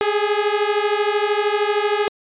sawtooth beating tone pair, 409.3 / 422.3 Hz, G#4 / G#4, -25 / +29 cents, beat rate 13 Hz, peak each -16 / -16 dBFS, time 0.01-2.08 s, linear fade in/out 0 ms, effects resampled to 8000 Hz

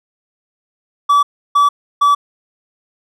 triangle tone bursts, 1150 Hz, D6, 37 cents flat, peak -6 dBFS, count 3, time 1.09-2.15 s, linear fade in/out 10 ms, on 140 ms, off 320 ms, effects none

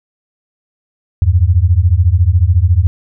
sine beating tone pair, 81.5 / 95.5 Hz, E2 / G2, -19 / -45 cents, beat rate 14 Hz, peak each -10 dBFS, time 1.22-2.87 s, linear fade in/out 0 ms, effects none

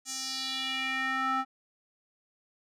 square tone with band-pass filter sweep, 263.6 Hz, C4, 13 cents sharp, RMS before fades -32 dBFS, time 0.05-1.45 s, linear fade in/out 50 ms, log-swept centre 7000 to 1100 Hz, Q 3, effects none

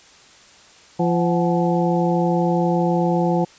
harmonic tone with a mistuned harmonic, 172.2 Hz, F3, 24 cents flat, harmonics 1 / 2 / 3 / 4 / 5, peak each -19 / -22 / -24 / -25 / -26 dBFS, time 0.99-3.45 s, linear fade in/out 10 ms, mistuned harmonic 4, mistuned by +110 cents, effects white hiss -48 dBFS RMS until 3.58 s + resampled to 16000 Hz

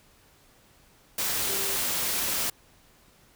sine tone in noise, 392 Hz, G4, in tune, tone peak -38 dBFS, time 1.49-1.76 s, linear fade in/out 5 ms, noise white, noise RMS -28 dBFS, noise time 1.18-2.5 s, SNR -13 dB, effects pink hiss -59 dBFS RMS until 3.35 s

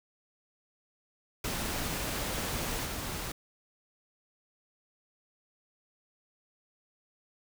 pink noise with level steps, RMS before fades -34 / -37 dBFS, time 1.44-3.32 s, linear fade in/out 5 ms, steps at 2.85 s, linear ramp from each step 10 ms, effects none

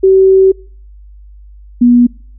sine tone pair in turn, 382.1 / 242.4 Hz, G4 / B3, -44 / -32 cents, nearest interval minor sixth, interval 788 cents, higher first, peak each -3 dBFS, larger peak neither, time 0.03-0.52 / 1.81-2.07 s, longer first, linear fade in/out 10 ms, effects noise-tail reverb RT60 0.5 s tail -26 dB re dry + added 50 Hz sine -33 dBFS peak until 2.38 s

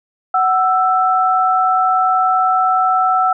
sine tone pair together, 746 / 1324.9 Hz, F#5 / E6, +14 / +8 cents, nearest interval minor seventh, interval 994 cents, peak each -14 dBFS, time 0.34-3.33 s, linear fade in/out 5 ms, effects none

